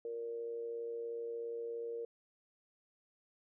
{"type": "tone with amplitude modulation", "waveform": "sine", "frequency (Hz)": 466.2, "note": "A#4", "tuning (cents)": 0, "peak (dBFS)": -36, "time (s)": [0.05, 2.05], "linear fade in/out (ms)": 2, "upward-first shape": "sine", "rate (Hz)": 117, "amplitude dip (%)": 50, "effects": []}